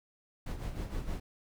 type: noise with tremolo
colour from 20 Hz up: brown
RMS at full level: -35 dBFS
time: 0.46-1.2 s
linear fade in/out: 5 ms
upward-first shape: sine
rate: 6.4 Hz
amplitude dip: 60%
effects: none